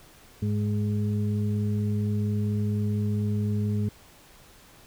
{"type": "harmonic tone", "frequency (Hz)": 104.3, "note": "G#2", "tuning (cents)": 8, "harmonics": [1, 2, 4], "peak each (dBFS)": [-25, -28, -38], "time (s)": [0.42, 3.89], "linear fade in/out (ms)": 5, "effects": ["pink hiss -53 dBFS RMS until 4.86 s"]}